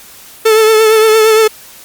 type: tone with vibrato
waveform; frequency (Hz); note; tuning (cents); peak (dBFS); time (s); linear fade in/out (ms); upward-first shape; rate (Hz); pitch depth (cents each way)
45% pulse; 438.5; A4; -6; -5; 0.45-1.48; 10; triangle; 8.7; 41
effects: white hiss -36 dBFS RMS until 1.84 s + Opus 48 kbps